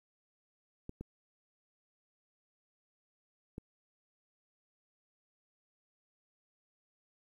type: clicks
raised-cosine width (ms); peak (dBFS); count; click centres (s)
3; -29; 3; 0.894 / 1.01 / 3.581
effects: 11-bit